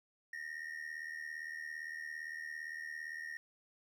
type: ring-modulated tone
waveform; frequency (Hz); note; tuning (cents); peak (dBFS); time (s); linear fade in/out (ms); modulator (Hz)
triangle; 1855; A#6; -9; -37; 0.33-3.37; 0; 38.8
effects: none